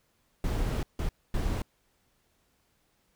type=noise bursts at uneven times; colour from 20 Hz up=brown; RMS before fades=-29 dBFS; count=3; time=0.44-0.83 / 0.99-1.09 / 1.34-1.62 s; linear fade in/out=2 ms; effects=pink hiss -71 dBFS RMS until 3.15 s